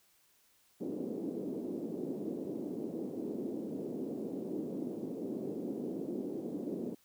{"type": "band-pass noise", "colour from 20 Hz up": "pink", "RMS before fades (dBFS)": -39, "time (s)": [0.8, 6.95], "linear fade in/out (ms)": 10, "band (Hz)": [230, 410], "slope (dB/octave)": 24, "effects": ["white hiss -69 dBFS RMS until 7.04 s"]}